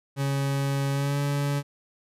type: tone with pitch glide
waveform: 40% pulse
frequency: 138.59 to 142.65 Hz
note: C#3 to C#3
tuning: 0 to +50 cents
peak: -23 dBFS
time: 0.16-1.63 s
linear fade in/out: 50 ms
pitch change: +50 cents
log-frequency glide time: 0.91-1.18 s
effects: resampled to 32000 Hz